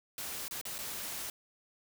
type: noise with dropouts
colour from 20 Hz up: white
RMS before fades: -40 dBFS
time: 0.18-1.3 s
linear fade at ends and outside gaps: 1 ms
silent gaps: 0.481-0.51 / 0.613-0.653 / 0.782-0.788 s
effects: none